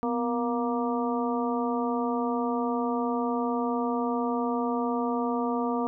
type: harmonic tone with a mistuned harmonic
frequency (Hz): 235.6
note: A#3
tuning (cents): +19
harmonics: 1 / 2 / 3 / 4 / 5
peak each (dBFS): -28 / -31 / -33 / -34 / -35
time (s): 0.03-5.87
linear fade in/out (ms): 0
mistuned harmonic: 1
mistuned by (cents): +92
effects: none